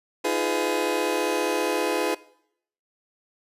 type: chord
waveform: 30% pulse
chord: F half-diminished seventh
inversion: third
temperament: just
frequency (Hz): 314.3 / 349.2 / 419.1 / 502.9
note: Eb4 / F4 / Ab4 / Cb5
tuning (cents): +18 / 0 / +16 / +31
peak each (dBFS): -27 / -26 / -25 / -25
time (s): 0.24-2.15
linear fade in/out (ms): 10
effects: noise-tail reverb RT60 0.7 s tail -20 dB re dry + resampled to 32000 Hz